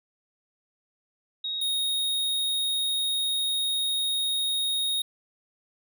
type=tone pair in turn; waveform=sine / square; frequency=3771 / 3734 Hz; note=A#7 / A#7; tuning=+19 / +2 cents; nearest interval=unison; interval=17 cents; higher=first; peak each=-28 / -25 dBFS; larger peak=second; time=1.44-1.61 / 1.61-5.02 s; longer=second; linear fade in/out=5 ms; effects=none